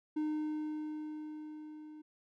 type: tone with level ramp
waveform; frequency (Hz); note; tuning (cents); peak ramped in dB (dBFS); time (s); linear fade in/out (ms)
triangle; 305.9; D#4; -29; -29 to -46; 0.16-2.02; 10
effects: none